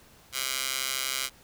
15% pulse tone with high-pass filter, 132.4 Hz, C3, 21 cents sharp, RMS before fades -31 dBFS, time 0.32-1.3 s, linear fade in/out 50 ms, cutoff 2600 Hz, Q 0.65, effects pink hiss -56 dBFS RMS until 1.43 s

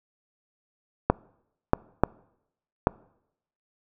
clicks, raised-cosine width 1 ms, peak -3 dBFS, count 4, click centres 1.1 / 1.734 / 2.036 / 2.871 s, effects noise-tail reverb RT60 0.8 s tail -25 dB re dry

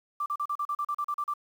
sine tone bursts, 1174.7 Hz, D6, in tune, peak -27 dBFS, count 12, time 0.2-1.338 s, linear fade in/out 5 ms, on 60 ms, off 38 ms, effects 9-bit

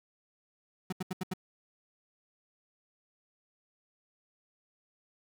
35% pulse tone bursts, 185.2 Hz, F#3, 2 cents sharp, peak -30 dBFS, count 5, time 0.9-1.337 s, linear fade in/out 5 ms, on 25 ms, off 78 ms, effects none

